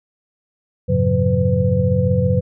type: tone cluster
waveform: sine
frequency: 91.2 / 106.5 / 132.5 / 179.4 / 503 Hz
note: F#2 / G#2 / C3 / F3 / B4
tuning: -24 / +44 / +22 / +47 / +32 cents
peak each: -20 dBFS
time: 0.88-2.41 s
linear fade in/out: 20 ms
effects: none